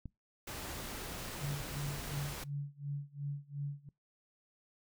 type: click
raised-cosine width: 5 ms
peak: -31 dBFS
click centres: 0.057 s
type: noise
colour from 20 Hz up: pink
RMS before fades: -43 dBFS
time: 0.47-2.44 s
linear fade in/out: 5 ms
type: tone with tremolo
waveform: sine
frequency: 142.8 Hz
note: D3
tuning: 48 cents flat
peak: -34 dBFS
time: 1.41-3.89 s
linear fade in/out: 2 ms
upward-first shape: sine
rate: 2.8 Hz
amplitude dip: 95%
effects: noise-tail reverb RT60 0.2 s tail -23 dB re dry